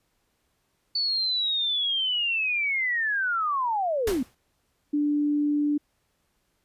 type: linear sweep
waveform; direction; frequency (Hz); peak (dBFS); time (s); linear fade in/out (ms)
sine; down; 4500 to 232.3; -23; 0.95-4.23; 5
type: noise with exponential decay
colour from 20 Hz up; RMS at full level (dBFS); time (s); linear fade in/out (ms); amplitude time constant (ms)
pink; -27; 4.07-4.35; 5; 59
type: tone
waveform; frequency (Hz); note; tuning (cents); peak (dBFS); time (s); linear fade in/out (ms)
sine; 293.7; D4; 0; -21; 4.93-5.78; 10
effects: pink hiss -72 dBFS RMS until 6.64 s + resampled to 32000 Hz